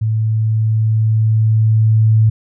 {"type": "tone with level ramp", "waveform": "sine", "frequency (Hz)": 110, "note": "A2", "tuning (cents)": 0, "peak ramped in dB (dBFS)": [-13, -7], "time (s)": [0.01, 2.3], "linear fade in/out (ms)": 10, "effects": []}